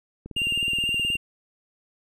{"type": "click train", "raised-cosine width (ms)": 3, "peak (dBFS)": -24, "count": 18, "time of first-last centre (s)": [0.26, 1.155], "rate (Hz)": 19}
{"type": "tone with vibrato", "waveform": "triangle", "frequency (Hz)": 2794, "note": "F7", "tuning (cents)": 0, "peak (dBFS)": -21, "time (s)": [0.36, 1.17], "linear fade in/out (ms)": 10, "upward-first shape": "sine", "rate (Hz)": 16, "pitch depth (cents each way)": 22}
{"effects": []}